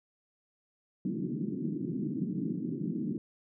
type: band-pass noise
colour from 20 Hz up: pink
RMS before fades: -34 dBFS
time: 1.05-3.18 s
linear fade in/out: 2 ms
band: 150 to 340 Hz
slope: 48 dB/octave
effects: none